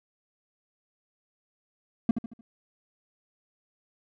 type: tone with echo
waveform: triangle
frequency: 230 Hz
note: A#3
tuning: 23 cents flat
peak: -15 dBFS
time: 2.09-2.11 s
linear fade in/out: 2 ms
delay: 75 ms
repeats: 4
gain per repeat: -8 dB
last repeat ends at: 2.41 s
effects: none